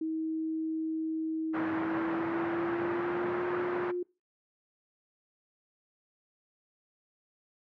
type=tone with pitch glide; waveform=sine; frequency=318.8 to 355.8 Hz; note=D#4 to F4; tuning=+42 to +32 cents; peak=-30 dBFS; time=0.01-4.03 s; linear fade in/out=5 ms; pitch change=+190 cents; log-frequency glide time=1.53-3.43 s
type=band-pass noise; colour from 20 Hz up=white; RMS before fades=-37 dBFS; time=1.53-3.92 s; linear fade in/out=20 ms; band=110 to 1600 Hz; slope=24 dB/octave
effects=noise-tail reverb RT60 0.3 s tail -24 dB re dry